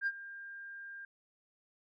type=tone with ADSR envelope; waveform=sine; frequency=1600 Hz; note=G6; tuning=35 cents sharp; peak=-27 dBFS; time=0.01-1.05 s; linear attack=56 ms; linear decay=48 ms; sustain=-17 dB; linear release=3 ms; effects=tanh soft clip ceiling -26 dBFS